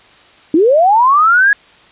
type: linear sweep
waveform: sine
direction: up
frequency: 293.7 to 1687 Hz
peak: -6 dBFS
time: 0.54-1.53 s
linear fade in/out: 2 ms
effects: white hiss -44 dBFS RMS until 1.91 s + resampled to 8000 Hz